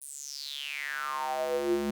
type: tone with high-pass filter sweep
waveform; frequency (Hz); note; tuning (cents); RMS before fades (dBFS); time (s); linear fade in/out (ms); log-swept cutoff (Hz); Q
square; 71; C#2; +42; -33; 0.01-1.91; 10; 10000 to 240; 7.8
effects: none